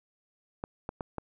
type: clicks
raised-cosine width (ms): 1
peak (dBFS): -20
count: 4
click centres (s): 0.639 / 0.891 / 1.008 / 1.183
effects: none